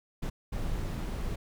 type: noise bursts at uneven times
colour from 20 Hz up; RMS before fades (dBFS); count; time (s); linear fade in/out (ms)
brown; -33; 2; 0.22-0.3 / 0.52-1.36; 10
effects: none